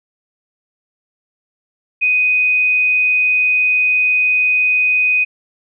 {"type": "tone", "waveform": "sine", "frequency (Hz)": 2497, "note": "D#7", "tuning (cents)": 6, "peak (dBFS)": -11, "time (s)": [2.01, 5.25], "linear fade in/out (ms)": 20, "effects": []}